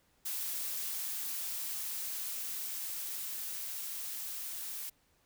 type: noise with level ramp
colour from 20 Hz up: blue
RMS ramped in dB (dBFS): -37 to -41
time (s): 0.25-4.9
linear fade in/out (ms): 10
effects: pink hiss -71 dBFS RMS until 5.25 s